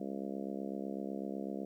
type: harmonic tone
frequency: 68 Hz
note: C#2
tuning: 33 cents flat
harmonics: 3 / 4 / 5 / 6 / 7 / 8 / 9 / 10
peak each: -41 / -43 / -45 / -47 / -48 / -49 / -50 / -51 dBFS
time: 0-1.65 s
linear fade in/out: 5 ms
effects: 12-bit